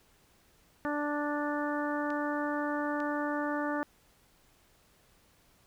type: harmonic tone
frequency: 293.7 Hz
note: D4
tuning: in tune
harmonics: 1 / 2 / 3 / 4 / 5 / 6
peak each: -33 / -36 / -38 / -39 / -40 / -41 dBFS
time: 0.85-3.83 s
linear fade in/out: 0 ms
type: clicks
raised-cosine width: 0.2 ms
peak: -31 dBFS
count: 2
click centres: 2.104 / 3.003 s
effects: pink hiss -65 dBFS RMS until 5.66 s